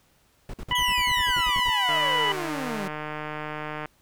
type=noise bursts; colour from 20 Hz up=brown; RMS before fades=-34 dBFS; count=13; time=0.49-1.7 s; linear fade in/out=2 ms; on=46 ms; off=51 ms
type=harmonic tone; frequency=987.8 Hz; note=B5; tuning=in tune; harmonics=1 / 2 / 3; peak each=-25 / -27 / -26 dBFS; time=0.71-2.32 s; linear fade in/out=2 ms
type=exponential sweep; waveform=sawtooth; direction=down; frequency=3322 to 185.6 Hz; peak=-26 dBFS; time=0.75-2.88 s; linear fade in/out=5 ms
type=click train; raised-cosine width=0.5 ms; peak=-18 dBFS; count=300; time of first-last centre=1.89-3.857 s; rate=152 Hz
effects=pink hiss -63 dBFS RMS until 4.01 s